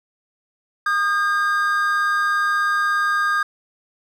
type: tone pair together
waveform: triangle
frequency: 1227 / 1610.2 Hz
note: D#6 / G6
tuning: -25 / +46 cents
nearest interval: perfect fourth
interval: 471 cents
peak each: -18 dBFS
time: 0.86-3.43 s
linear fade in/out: 5 ms
effects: none